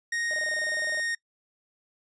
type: tone with pitch glide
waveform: 45% pulse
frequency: 1865 to 1853.2 Hz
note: A#6 to A#6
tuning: 0 to -11 cents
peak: -27 dBFS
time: 0.12-1.15 s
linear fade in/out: 5 ms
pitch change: -11 cents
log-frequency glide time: 0.27-0.53 s
type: tone bursts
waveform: triangle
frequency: 614 Hz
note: D#5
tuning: 23 cents flat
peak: -33 dBFS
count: 14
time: 0.31-0.998 s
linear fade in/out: 0 ms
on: 25 ms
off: 26 ms
effects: noise-tail reverb RT60 0.1 s tail -24 dB re dry + resampled to 22050 Hz